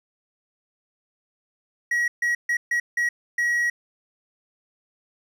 triangle tone bursts at uneven times, 1910 Hz, A#6, 42 cents sharp, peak -18 dBFS, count 6, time 1.91-2.08 / 2.22-2.35 / 2.49-2.57 / 2.71-2.8 / 2.97-3.09 / 3.38-3.7 s, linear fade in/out 5 ms, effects none

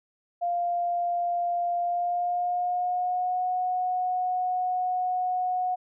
sine tone with pitch glide, 698.5 to 731.5 Hz, F5 to F#5, 0 to -20 cents, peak -24 dBFS, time 0.41-5.76 s, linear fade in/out 20 ms, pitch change +80 cents, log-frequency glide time 1.79-3.44 s, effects none

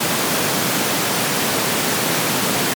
pink high-pass noise, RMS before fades -19 dBFS, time 0-2.74 s, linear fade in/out 10 ms, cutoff 140 Hz, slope 24 dB/octave, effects MP3 96 kbps

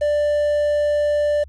triangle tone with quantisation, 590 Hz, D5, 8 cents sharp, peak -14 dBFS, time 0.01-1.44 s, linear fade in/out 10 ms, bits 7, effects added 71 Hz sine -39 dBFS peak until 1.48 s + resampled to 22050 Hz

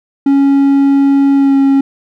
triangle tone with pitch glide, 277.2 to 273.7 Hz, C#4 to C#4, 0 to -22 cents, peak -4 dBFS, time 0.26-1.81 s, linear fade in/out 5 ms, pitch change -22 cents, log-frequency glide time 1.35-1.56 s, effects none

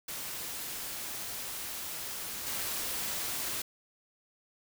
white noise with level steps, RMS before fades -39 / -35 dBFS, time 0.08-3.62 s, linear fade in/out 5 ms, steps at 2.46 s, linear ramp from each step 10 ms, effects none

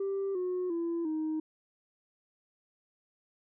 sine tone with pitch steps, 392 / 363.6 / 337.3 / 312.9 Hz, G4 / F#4 / E4 / D#4, 0 / -30 / +40 / +10 cents, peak -28 dBFS, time 0-1.4 s, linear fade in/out 5 ms, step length 350 ms, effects tanh soft clip ceiling -28 dBFS

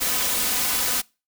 white noise with comb filter, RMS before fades -23 dBFS, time 0-1.02 s, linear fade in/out 20 ms, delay 4 ms, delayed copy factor +0.6, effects noise-tail reverb RT60 0.3 s tail -25 dB re dry

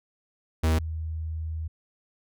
45% pulse / sine tone pair in turn, 79.8 / 79.8 Hz, D#2 / D#2, +44 / +44 cents, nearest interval unison, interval 0 cents, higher neither, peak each -20 / -29 dBFS, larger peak first, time 0.63-0.79 / 0.79-1.68 s, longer second, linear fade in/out 10 ms, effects none

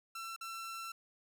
sawtooth tone with dropouts, 1345 Hz, E6, 34 cents sharp, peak -38 dBFS, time 0.15-0.92 s, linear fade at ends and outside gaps 5 ms, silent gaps 0.363-0.41 s, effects none

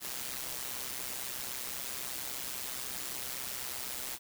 white noise with amplitude modulation, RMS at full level -36 dBFS, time 0-4.19 s, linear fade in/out 50 ms, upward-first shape sine, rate 128 Hz, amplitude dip 70%, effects none

